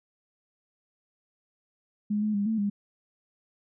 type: tone with pitch steps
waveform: sine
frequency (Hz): 208.5 / 213 / 202.2 / 221.9 / 203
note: G#3 / G#3 / G#3 / A3 / G#3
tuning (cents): +7 / +44 / -46 / +15 / -39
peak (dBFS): -24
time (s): 2.1-2.7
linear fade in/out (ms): 10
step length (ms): 120
effects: none